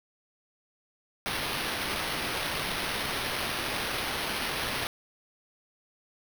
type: noise with sample-and-hold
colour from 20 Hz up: blue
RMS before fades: -32 dBFS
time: 1.26-4.87 s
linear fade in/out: 0 ms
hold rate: 7350 Hz
effects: none